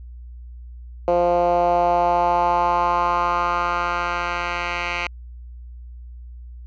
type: tone with band-pass filter sweep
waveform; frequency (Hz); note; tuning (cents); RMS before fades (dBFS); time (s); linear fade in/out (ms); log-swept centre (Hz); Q
10% pulse; 174.61; F3; 0; -20; 1.08-5.07; 0; 550 to 2100; 2.9
effects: added 60 Hz sine -35 dBFS peak until 6.66 s + resampled to 16000 Hz